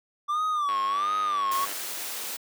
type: tone with vibrato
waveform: triangle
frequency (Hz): 1164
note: D6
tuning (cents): -16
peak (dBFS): -22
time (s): 0.28-1.66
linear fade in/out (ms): 20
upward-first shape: sine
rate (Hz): 1.4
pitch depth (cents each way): 130
type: click train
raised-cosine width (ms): 0.3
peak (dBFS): -21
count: 104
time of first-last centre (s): 0.69-1.724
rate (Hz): 99.6
type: noise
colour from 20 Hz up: white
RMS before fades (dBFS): -34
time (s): 1.51-2.37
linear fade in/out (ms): 10
effects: high-pass 300 Hz 12 dB/octave